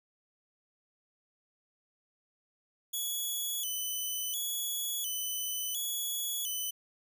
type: tone with vibrato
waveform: 5% pulse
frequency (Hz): 3191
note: G7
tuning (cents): +30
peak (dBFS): -25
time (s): 2.93-6.71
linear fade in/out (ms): 10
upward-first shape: square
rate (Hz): 0.71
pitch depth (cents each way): 100
effects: none